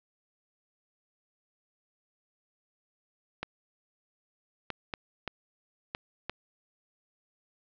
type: clicks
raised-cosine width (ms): 0.3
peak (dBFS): -17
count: 6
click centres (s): 3.43 / 4.703 / 4.938 / 5.277 / 5.949 / 6.296
effects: low-pass 5000 Hz 12 dB/octave